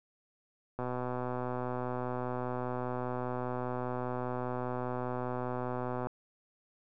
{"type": "click train", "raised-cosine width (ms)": 1, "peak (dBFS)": -22, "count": 661, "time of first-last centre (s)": [0.79, 6.07], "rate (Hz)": 125, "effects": []}